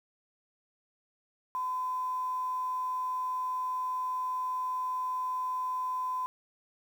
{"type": "tone with quantisation", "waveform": "sine", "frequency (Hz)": 1015, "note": "B5", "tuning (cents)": 47, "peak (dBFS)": -30, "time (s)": [1.55, 6.26], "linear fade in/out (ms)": 0, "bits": 9, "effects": []}